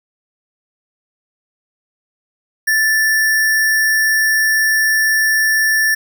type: tone with sample-and-hold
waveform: sine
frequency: 1758 Hz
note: A6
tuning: 2 cents flat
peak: -11 dBFS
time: 2.67-5.95 s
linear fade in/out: 10 ms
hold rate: 7350 Hz
effects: none